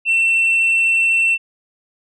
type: tone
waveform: sine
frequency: 2694 Hz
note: E7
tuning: 37 cents sharp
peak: -10 dBFS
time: 0.05-1.38 s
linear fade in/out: 50 ms
effects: tanh soft clip ceiling -11 dBFS